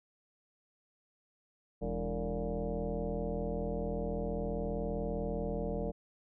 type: tone with frequency modulation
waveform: sine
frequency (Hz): 207.7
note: G#3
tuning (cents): 0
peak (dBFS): -32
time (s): 1.81-5.92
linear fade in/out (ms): 20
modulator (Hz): 125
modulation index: 3.4
effects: none